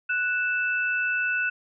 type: tone pair together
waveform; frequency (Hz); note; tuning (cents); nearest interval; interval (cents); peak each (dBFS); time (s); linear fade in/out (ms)
sine; 1480 / 2637; F#6 / E7; 0 / 0; minor seventh; 1000; -24 / -28; 0.09-1.5; 10
effects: none